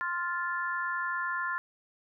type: chord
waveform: sine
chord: F major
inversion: second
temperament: just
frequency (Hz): 1047.7 / 1396.9 / 1746.1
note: C6 / F6 / A6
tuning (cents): +2 / 0 / -14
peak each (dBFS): -34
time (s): 0.01-1.58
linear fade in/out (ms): 0
effects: none